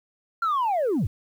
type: linear sweep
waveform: sine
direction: down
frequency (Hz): 1396.9 to 69.8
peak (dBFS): -19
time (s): 0.42-1.07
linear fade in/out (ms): 5
effects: tanh soft clip ceiling -19 dBFS + 9-bit